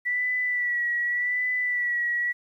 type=tone with vibrato; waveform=sine; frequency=1957 Hz; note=B6; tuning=16 cents flat; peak=-23 dBFS; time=0.05-2.33 s; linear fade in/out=20 ms; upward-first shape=sine; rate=0.86 Hz; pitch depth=36 cents each way; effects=10-bit